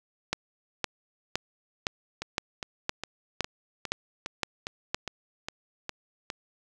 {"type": "two click trains", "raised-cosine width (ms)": 0.2, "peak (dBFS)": [-16, -9], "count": [11, 10], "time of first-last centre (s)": [[2.22, 6.302], [0.33, 4.945]], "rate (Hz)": [2.45, 1.95], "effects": []}